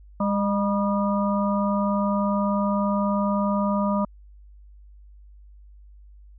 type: harmonic tone with a mistuned harmonic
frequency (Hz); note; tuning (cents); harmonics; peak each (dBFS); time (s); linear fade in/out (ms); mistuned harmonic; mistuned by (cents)
202.6; G#3; -43; 1 / 3 / 5 / 6; -22 / -27 / -29 / -30; 0.2-4.05; 5; 5; -73
effects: added 50 Hz sine -45 dBFS peak until 6.38 s